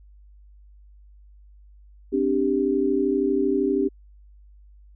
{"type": "chord", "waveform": "sine", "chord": "C suspended second", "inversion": "none", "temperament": "just", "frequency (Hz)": [261.6, 294.3, 392.4], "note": ["C4", "D4", "G4"], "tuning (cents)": [0, 4, 2], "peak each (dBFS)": [-25, -24, -22], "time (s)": [2.12, 3.89], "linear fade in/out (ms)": 20, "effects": ["added 50 Hz sine -47 dBFS peak until 4.95 s"]}